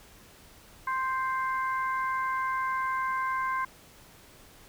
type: harmonic tone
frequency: 523.3 Hz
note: C5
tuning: in tune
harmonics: 2 / 3 / 4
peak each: -28 / -34 / -39 dBFS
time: 0.87-3.65 s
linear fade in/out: 5 ms
effects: pink hiss -54 dBFS RMS until 4.68 s